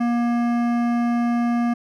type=tone with hard clipping; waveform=sine; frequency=237.6 Hz; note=A#3; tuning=33 cents sharp; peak=-20 dBFS; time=0-1.74 s; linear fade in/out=10 ms; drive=14 dB; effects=none